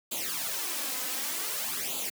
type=noise with flanger; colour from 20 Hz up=white; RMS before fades=-33 dBFS; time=0.11-2.1 s; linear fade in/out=10 ms; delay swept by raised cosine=0.27 to 3.97 ms; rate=0.54 Hz; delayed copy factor=+0.75; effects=high-pass 200 Hz 12 dB/octave